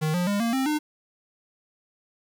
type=tone with pitch steps; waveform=square; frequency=155.56 / 177.66 / 202.9 / 231.7 / 264.7 / 302.3 Hz; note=D#3 / F3 / G#3 / A#3 / C4 / D#4; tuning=0 / +30 / -40 / -10 / +20 / -50 cents; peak=-23 dBFS; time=0.01-0.79 s; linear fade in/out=20 ms; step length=130 ms; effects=9-bit